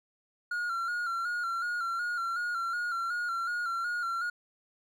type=tone with vibrato; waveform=triangle; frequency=1400 Hz; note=F6; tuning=4 cents sharp; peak=-28 dBFS; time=0.51-4.3 s; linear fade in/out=5 ms; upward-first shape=square; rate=2.7 Hz; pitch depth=45 cents each way; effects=none